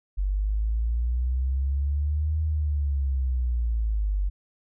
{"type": "linear two-way sweep", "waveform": "sine", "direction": "up then down", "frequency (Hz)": [47.02, 78.6, 47.02], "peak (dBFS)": -22, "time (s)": [0.17, 4.3], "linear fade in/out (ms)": 20, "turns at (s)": 2.42, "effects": []}